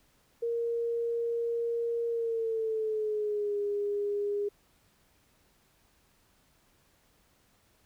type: tone with pitch glide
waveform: sine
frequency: 466.9 to 408.8 Hz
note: A#4 to G#4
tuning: +3 to -27 cents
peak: -28 dBFS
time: 0.42-4.49 s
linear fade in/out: 10 ms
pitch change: -230 cents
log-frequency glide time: 2.08-3.57 s
effects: pink hiss -67 dBFS RMS until 7.85 s